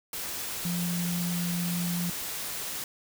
sine tone in noise, 174.4 Hz, F3, 2 cents flat, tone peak -28 dBFS, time 0.65-2.1 s, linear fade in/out 2 ms, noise white, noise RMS -35 dBFS, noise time 0.13-2.84 s, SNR +4 dB, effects none

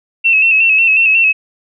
sine tone with vibrato, 2637 Hz, E7, in tune, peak -7 dBFS, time 0.24-1.33 s, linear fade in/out 20 ms, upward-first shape square, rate 5.5 Hz, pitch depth 43 cents each way, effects none

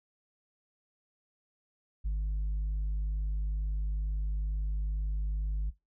sine tone with tanh clipping, 51.1 Hz, G#1, 27 cents flat, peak -29 dBFS, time 2.04-5.71 s, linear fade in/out 20 ms, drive 2 dB, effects noise-tail reverb RT60 0.2 s tail -19 dB re dry

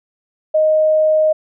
sine tone, 622.3 Hz, D#5, in tune, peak -10 dBFS, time 0.54-1.33 s, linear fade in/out 10 ms, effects none

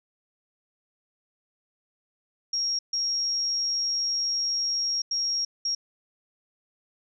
sine tone bursts at uneven times, 5588 Hz, F8, in tune, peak -24 dBFS, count 4, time 2.53-2.79 / 2.93-5.02 / 5.11-5.45 / 5.65-5.75 s, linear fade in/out 5 ms, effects none

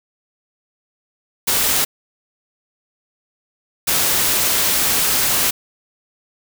white noise bursts at uneven times, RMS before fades -17 dBFS, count 2, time 1.47-1.85 / 3.87-5.51 s, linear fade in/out 10 ms, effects none

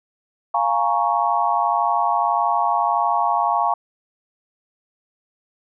sine chord, Bb minor seventh, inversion second, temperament equal, 698.5 / 830.6 / 932.3 / 1108.7 Hz, F5 / Ab5 / Bb5 / Db6, 0 / 0 / 0 / 0 cents, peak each -22 dBFS, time 0.54-3.74 s, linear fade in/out 5 ms, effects none

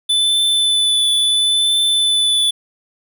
square tone with vibrato, 3500 Hz, A7, 10 cents flat, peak -13 dBFS, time 0.09-2.51 s, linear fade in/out 10 ms, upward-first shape triangle, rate 0.73 Hz, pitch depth 18 cents each way, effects none

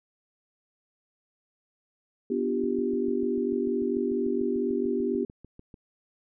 sine chord, G dominant seventh, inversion first, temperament equal with one note detuned, 246.9 / 293.7 / 347.6 / 392 Hz, B3 / D4 / F4 / G4, 0 / 0 / -8 / 0 cents, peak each -29 / -33 / -32 / -28 dBFS, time 2.3-5.25 s, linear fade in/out 5 ms
click train, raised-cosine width 3 ms, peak -33 dBFS, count 22, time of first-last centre 2.64-5.742 s, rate 6.77 Hz
effects none

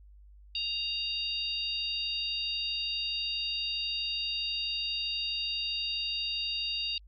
harmonic tone, 932.3 Hz, A#5, in tune, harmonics 3 / 4 / 5, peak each -34 / -35 / -36 dBFS, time 0.55-6.98 s, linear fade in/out 2 ms, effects added 50 Hz sine -51 dBFS peak until 7.07 s + Opus 48 kbps

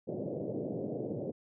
white band-pass noise, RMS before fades -37 dBFS, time 0.07-1.32 s, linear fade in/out 20 ms, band 110 to 580 Hz, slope 48 dB/octave, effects none

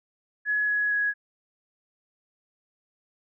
sine tone with pitch steps, 1690 / 1679.3 / 1668.7 Hz, G#6 / G#6 / G#6, +30 / +19 / +8 cents, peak -22 dBFS, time 0.45-1.14 s, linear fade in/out 50 ms, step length 230 ms, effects none

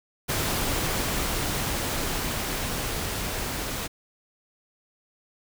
pink noise with level ramp, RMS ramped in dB -26 to -31 dBFS, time 0.28-3.88 s, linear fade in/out 20 ms, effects none

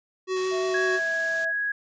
square tone with vibrato, 373.2 Hz, F#4, 15 cents sharp, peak -25 dBFS, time 0.27-1 s, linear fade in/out 50 ms, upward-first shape sine, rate 5.8 Hz, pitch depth 9 cents each way
white high-pass noise, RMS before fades -40 dBFS, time 0.36-1.45 s, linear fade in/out 5 ms, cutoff 120 Hz, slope 48 dB/octave
sine tone with pitch glide, 659.3 to 655.1 Hz, E5 to E5, 0 to -11 cents, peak -31 dBFS, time 0.5-1.53 s, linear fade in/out 50 ms, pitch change -11 cents, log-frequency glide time 0.86-1.14 s
sine tone, 1661.2 Hz, G#6, in tune, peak -24 dBFS, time 0.74-1.72 s, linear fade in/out 5 ms
effects resampled to 16000 Hz

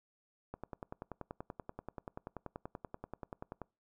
click train, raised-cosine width 1 ms, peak -28 dBFS, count 33, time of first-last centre 0.54-3.617 s, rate 10.4 Hz, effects noise-tail reverb RT60 0.3 s tail -25 dB re dry

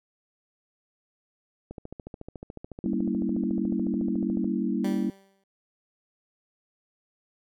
click train, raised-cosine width 2 ms, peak -25 dBFS, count 39, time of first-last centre 1.71-4.444 s, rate 13.9 Hz
sine chord, G diminished seventh, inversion none, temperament equal with one note detuned, 196 / 233.1 / 282 / 329.6 Hz, G3 / Bb3 / Db4 / Fb4, 0 / 0 / +30 / 0 cents, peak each -29 / -29 / -32 / -31 dBFS, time 2.84-5.1 s, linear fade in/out 2 ms
15% pulse tone with exponential decay, 194.9 Hz, G3, 10 cents flat, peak -25 dBFS, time 4.84-5.44 s, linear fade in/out 5 ms, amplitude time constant 130 ms
effects none

